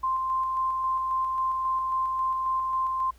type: tone with tremolo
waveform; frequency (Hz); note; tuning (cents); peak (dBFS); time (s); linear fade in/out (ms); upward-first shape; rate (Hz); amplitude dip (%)
sine; 1046.5; C6; 0; -23; 0.03-3.11; 10; square; 3.7; 25
effects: added 60 Hz sine -51 dBFS peak until 3.18 s + pink hiss -61 dBFS RMS until 3.18 s